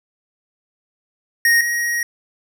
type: tone pair in turn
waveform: square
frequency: 1864.7 / 1888.5 Hz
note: A#6 / A#6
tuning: 0 / +22 cents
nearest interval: unison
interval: 22 cents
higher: second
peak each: -12 / -19 dBFS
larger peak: first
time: 1.45-1.61 / 1.61-2.03 s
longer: second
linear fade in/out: 2 ms
effects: none